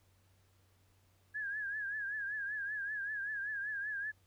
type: tone with vibrato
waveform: sine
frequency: 1661.2 Hz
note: G#6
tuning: in tune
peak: -36 dBFS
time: 1.34-4.12 s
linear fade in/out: 20 ms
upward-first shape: triangle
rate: 5.2 Hz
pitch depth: 100 cents each way
effects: added 94 Hz sine -68 dBFS peak until 4.26 s + pink hiss -73 dBFS RMS until 4.26 s